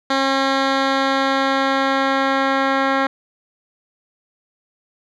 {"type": "tone with low-pass filter sweep", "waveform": "10% pulse", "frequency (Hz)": 270, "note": "C#4", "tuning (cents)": -45, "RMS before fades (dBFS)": -18, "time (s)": [0.1, 3.07], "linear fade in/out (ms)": 5, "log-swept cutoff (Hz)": [4100, 2500], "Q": 1.3, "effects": []}